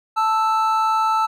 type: tone pair together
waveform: triangle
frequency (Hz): 880 / 1318.5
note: A5 / E6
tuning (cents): 0 / 0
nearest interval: perfect fifth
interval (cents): 700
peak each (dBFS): -17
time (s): 0.16-1.27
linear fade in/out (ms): 20
effects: none